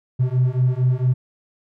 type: beating tone pair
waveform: triangle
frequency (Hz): 124.9 / 129.3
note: B2 / C3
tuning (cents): +20 / -20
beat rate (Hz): 4.4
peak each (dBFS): -16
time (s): 0.19-1.14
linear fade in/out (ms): 20
effects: tanh soft clip ceiling -9 dBFS